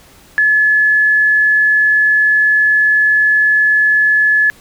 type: tone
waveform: sine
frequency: 1714 Hz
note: A6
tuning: 46 cents flat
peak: -8 dBFS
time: 0.38-4.5 s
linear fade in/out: 0 ms
effects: pink hiss -44 dBFS RMS until 4.6 s